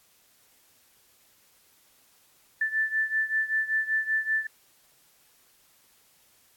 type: beating tone pair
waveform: sine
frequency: 1760 / 1765.2 Hz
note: A6 / A6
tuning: 0 / +5 cents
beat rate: 5.2 Hz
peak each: -26 / -29 dBFS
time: 2.61-4.47 s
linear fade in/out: 5 ms
effects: white hiss -62 dBFS RMS until 6.56 s + AAC 64 kbps